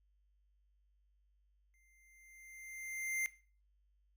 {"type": "tone with exponential growth", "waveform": "square", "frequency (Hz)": 2093, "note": "C7", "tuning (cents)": 0, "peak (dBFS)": -33, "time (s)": [1.74, 3.26], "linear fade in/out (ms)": 0, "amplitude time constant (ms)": 330, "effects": ["noise-tail reverb RT60 0.4 s tail -18 dB re dry", "added 50 Hz sine -70 dBFS peak until 4.16 s"]}